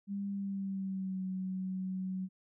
sine tone with pitch glide, 199.6 to 187.31 Hz, G3 to F#3, +32 to +22 cents, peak -34 dBFS, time 0.07-2.29 s, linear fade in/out 50 ms, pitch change -110 cents, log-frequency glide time 0.29-1.23 s, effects none

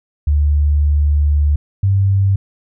sine tone pair in turn, 73.42 / 97.76 Hz, D2 / G2, 0 / -4 cents, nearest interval perfect fourth, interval 496 cents, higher second, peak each -10 dBFS, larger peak neither, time 0.27-1.56 / 1.83-2.36 s, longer first, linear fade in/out 5 ms, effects none

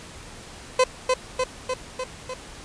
30% pulse tone with echo, 511 Hz, C5, 41 cents flat, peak -12 dBFS, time 0.79-0.84 s, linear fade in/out 5 ms, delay 300 ms, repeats 5, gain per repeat -3 dB, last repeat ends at 2.34 s, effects pink hiss -42 dBFS RMS until 2.64 s + resampled to 22050 Hz

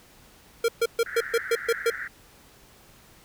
square tone bursts, 463.1 Hz, A#4, 11 cents flat, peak -20 dBFS, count 8, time 0.64-1.902 s, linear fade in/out 5 ms, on 44 ms, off 130 ms
pink band-pass noise, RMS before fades -35 dBFS, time 1.06-2.08 s, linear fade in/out 5 ms, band 1400 to 2000 Hz, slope 96 dB/octave
effects pink hiss -54 dBFS RMS until 3.24 s

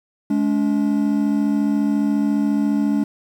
triangle tone pair together, 211.5 / 285.9 Hz, G#3 / D4, +32 / -46 cents, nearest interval perfect fourth, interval 522 cents, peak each -17 dBFS, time 0.3-3.04 s, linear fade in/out 5 ms, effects 8-bit

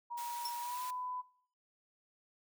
sine tone with pitch glide, 953 to 1000.4 Hz, A#5 to B5, +38 to +22 cents, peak -38 dBFS, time 0.1-1.22 s, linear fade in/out 20 ms, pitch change +84 cents, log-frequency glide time 0.59-0.82 s
white high-pass noise, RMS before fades -48 dBFS, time 0.17-0.91 s, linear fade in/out 10 ms, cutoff 850 Hz, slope 96 dB/octave
sawtooth tone with exponential decay, 5400 Hz, E8, 41 cents sharp, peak -32 dBFS, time 0.45-0.55 s, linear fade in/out 5 ms, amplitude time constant 21 ms
effects noise-tail reverb RT60 0.7 s tail -23 dB re dry

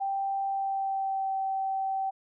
sine tone with pitch glide, 784 to 772.3 Hz, G5 to G5, 0 to -26 cents, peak -27 dBFS, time 0-2.11 s, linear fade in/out 20 ms, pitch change -26 cents, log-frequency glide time 0.46-1.33 s, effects none

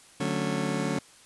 30% pulse chord, D major seventh, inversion none, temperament just, 146.83 / 183.54 / 220.2 / 275.3 Hz, D3 / F#3 / A3 / C#4, 0 / -14 / +2 / -12 cents, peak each -30 dBFS, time 0.2-0.99 s, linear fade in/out 5 ms, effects white hiss -54 dBFS RMS until 1.25 s + resampled to 24000 Hz

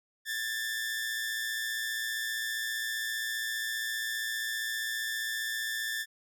sawtooth tone pair together, 1661.2 / 1776.3 Hz, G#6 / A6, 0 / +16 cents, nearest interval minor second, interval 116 cents, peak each -36 / -29 dBFS, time 0.25-6.06 s, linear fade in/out 50 ms, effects none

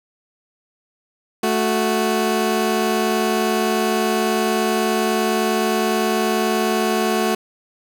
20% pulse tone pair together, 219.1 / 368.5 Hz, A3 / F#4, -7 / -7 cents, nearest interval major sixth, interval 900 cents, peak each -15 dBFS, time 1.43-7.35 s, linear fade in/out 5 ms, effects none

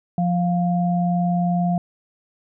sine tone pair together, 175.64 / 702 Hz, F3 / F5, +10 / +9 cents, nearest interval 2 octaves, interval 2399 cents, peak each -18 / -24 dBFS, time 0.18-1.78 s, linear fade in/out 2 ms, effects none

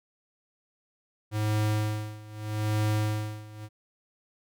square tone with tremolo, 106.8 Hz, G#2, 49 cents sharp, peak -24 dBFS, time 1.31-3.69 s, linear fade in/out 50 ms, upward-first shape sine, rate 0.8 Hz, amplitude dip 90%, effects none

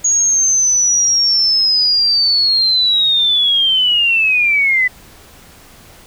sine linear sweep, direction down, 6690 to 1981 Hz, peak -10 dBFS, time 0.04-4.88 s, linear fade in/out 10 ms, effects pink hiss -42 dBFS RMS until 6.06 s

